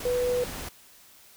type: tone in noise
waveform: sine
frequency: 493.9 Hz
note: B4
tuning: in tune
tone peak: -23 dBFS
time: 0.05-0.44 s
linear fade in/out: 5 ms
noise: pink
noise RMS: -37 dBFS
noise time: 0-0.69 s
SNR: +11 dB
effects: white hiss -54 dBFS RMS until 1.36 s